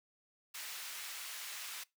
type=high-pass noise; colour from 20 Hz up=pink; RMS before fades=-45 dBFS; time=0.54-1.84 s; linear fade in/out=10 ms; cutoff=1700 Hz; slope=12 dB/octave; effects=noise-tail reverb RT60 0.2 s tail -22 dB re dry